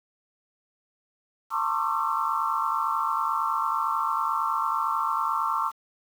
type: tone cluster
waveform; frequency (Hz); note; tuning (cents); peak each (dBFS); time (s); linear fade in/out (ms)
sine; 900 / 1067 / 1116 / 1189 / 1343; A5 / C6 / C#6 / D6 / E6; +39 / +34 / +11 / +21 / +32; -30; 1.5-5.72; 50
effects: 8-bit